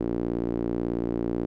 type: tone with band-pass filter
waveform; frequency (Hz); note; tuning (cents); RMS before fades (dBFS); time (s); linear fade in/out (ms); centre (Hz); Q
sawtooth; 58.27; A#1; 0; -28; 0-1.46; 10; 330; 2.7
effects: none